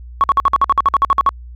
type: tone bursts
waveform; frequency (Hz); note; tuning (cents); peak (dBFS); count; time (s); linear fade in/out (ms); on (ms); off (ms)
sine; 1108.7; C#6; 0; -7; 14; 0.21-1.291; 0; 28; 53
effects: tanh soft clip ceiling -3 dBFS + added 60 Hz sine -31 dBFS peak until 1.55 s